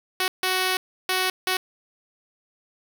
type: tone bursts at uneven times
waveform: 5% pulse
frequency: 372.2 Hz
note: F#4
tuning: 10 cents sharp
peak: -10 dBFS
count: 4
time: 0.2-0.28 / 0.43-0.77 / 1.09-1.3 / 1.47-1.57 s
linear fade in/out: 2 ms
effects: none